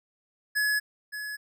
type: tone with echo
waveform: square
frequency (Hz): 1696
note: G#6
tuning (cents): +36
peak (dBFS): -24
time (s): 0.55-0.8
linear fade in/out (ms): 20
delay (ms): 570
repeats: 1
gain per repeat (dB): -10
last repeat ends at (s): 1.37
effects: none